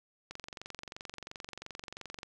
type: click train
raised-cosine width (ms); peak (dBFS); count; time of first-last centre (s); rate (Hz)
0.2; -25; 45; 0.31-2.231; 22.9
effects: none